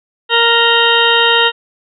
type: harmonic tone with a mistuned harmonic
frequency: 466.2 Hz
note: A#4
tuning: in tune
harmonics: 1 / 2 / 3 / 4 / 6 / 7 / 8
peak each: -16 / -16 / -16 / -16 / -16 / -16 / -16 dBFS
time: 0.29-1.52 s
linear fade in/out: 50 ms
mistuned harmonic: 7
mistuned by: -75 cents
effects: none